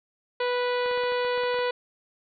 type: harmonic tone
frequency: 492.3 Hz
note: B4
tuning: 6 cents flat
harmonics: 1 / 2 / 3 / 4 / 5 / 6 / 7 / 8 / 9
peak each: -25 / -31 / -35 / -37 / -39 / -41 / -42 / -43 / -44 dBFS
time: 0.4-1.71 s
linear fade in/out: 5 ms
type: clicks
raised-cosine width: 0.5 ms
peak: -25 dBFS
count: 10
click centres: 0.86 / 0.913 / 0.976 / 1.037 / 1.121 / 1.249 / 1.377 / 1.436 / 1.543 / 1.589 s
effects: none